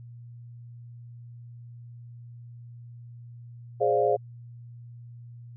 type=chord; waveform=sine; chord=D half-diminished seventh; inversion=second; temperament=equal; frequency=415.3 / 523.3 / 587.3 / 698.5 Hz; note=Ab4 / C5 / D5 / F5; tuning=0 / 0 / 0 / 0 cents; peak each=-25 / -26 / -27 / -26 dBFS; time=3.8-4.17 s; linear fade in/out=20 ms; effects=added 119 Hz sine -42 dBFS peak until 5.56 s